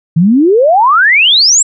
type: exponential sweep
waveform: sine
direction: up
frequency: 153.3 to 7900 Hz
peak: -4 dBFS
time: 0.16-1.63 s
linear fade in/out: 10 ms
effects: none